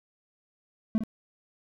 triangle tone with echo, 220 Hz, A3, in tune, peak -19 dBFS, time 0.95-0.98 s, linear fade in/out 0 ms, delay 56 ms, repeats 1, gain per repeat -8 dB, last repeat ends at 1.036 s, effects none

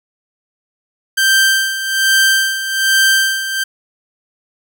sawtooth tone with tremolo, 1568 Hz, G6, in tune, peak -5 dBFS, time 1.17-3.64 s, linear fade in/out 10 ms, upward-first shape sine, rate 1.2 Hz, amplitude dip 70%, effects none

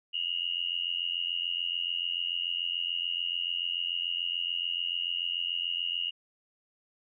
sine tone with amplitude modulation, 2868 Hz, F7, 45 cents sharp, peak -25 dBFS, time 0.13-6.11 s, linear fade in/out 20 ms, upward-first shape sine, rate 86.9 Hz, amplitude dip 95%, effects none

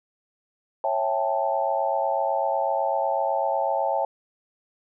sine chord, A dominant seventh, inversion first, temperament just, 550 / 660 / 792 / 880 Hz, C#5 / E5 / G5 / A5, -14 / +2 / +18 / 0 cents, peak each -27 dBFS, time 0.84-4.05 s, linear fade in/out 2 ms, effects none

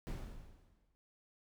brown noise with exponential decay, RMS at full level -38 dBFS, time 0.07-0.95 s, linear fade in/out 0 ms, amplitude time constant 190 ms, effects none

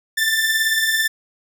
sawtooth beating tone pair, 1760 / 1778 Hz, A6 / A6, 0 / +18 cents, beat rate 18 Hz, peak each -20 / -14 dBFS, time 0.17-1.08 s, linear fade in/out 10 ms, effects none

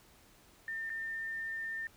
sine tone with dropouts, 1804 Hz, A6, 43 cents sharp, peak -36 dBFS, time 0.68-1.87 s, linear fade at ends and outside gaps 1 ms, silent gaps 0.895-0.901 s, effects pink hiss -62 dBFS RMS until 1.96 s

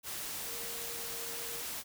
sine tone in noise, 466.2 Hz, A#4, in tune, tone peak -49 dBFS, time 0.44-1.65 s, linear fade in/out 50 ms, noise white, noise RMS -40 dBFS, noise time 0.03-1.84 s, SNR -12 dB, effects none

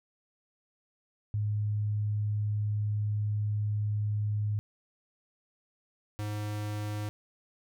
sine / square tone pair in turn, 104.9 / 104.9 Hz, G#2 / G#2, +18 / +18 cents, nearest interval unison, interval 0 cents, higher neither, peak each -27 / -33 dBFS, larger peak first, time 1.34-4.59 / 6.19-7.09 s, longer first, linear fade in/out 0 ms, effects none

